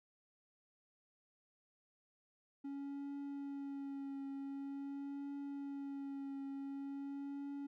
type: tone with vibrato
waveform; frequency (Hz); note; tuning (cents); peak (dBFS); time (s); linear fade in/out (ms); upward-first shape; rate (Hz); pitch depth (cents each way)
triangle; 278.2; C#4; +6; -40; 2.64-7.67; 10; triangle; 0.46; 24
effects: none